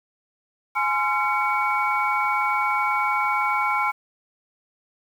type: tone cluster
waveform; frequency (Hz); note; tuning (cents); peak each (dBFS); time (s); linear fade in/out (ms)
sine; 837 / 1036 / 1367 / 2243; G#5 / C6 / F6 / C#7; +13 / -17 / -37 / +20; -25; 0.75-3.92; 20
effects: tanh soft clip ceiling -9 dBFS + 8-bit